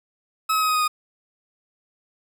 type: tone with pitch steps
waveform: 40% pulse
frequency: 1286 / 1275.6 / 1265.4 / 1255.2 / 1245.1 / 1235 Hz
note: E6 / D#6 / D#6 / D#6 / D#6 / D#6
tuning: -43 / +43 / +29 / +15 / +1 / -13 cents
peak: -18 dBFS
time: 0.49-0.88 s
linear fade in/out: 10 ms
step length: 65 ms
effects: 9-bit